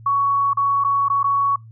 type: tone with dropouts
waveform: sine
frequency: 1118 Hz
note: C#6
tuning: 14 cents sharp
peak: -15 dBFS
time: 0.06-1.56 s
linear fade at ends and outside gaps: 5 ms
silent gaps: 0.534-0.571 / 0.84-0.846 / 1.085-1.099 / 1.231-1.241 s
effects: noise-tail reverb RT60 0.2 s tail -26 dB re dry + added 112 Hz sine -39 dBFS peak until 1.71 s